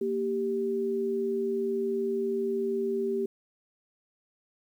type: tone pair together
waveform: sine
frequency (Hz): 233.2 / 392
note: A#3 / G4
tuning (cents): +1 / 0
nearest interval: major sixth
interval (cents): 899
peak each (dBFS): -33 / -27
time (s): 0.01-3.26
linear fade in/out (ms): 5
effects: 10-bit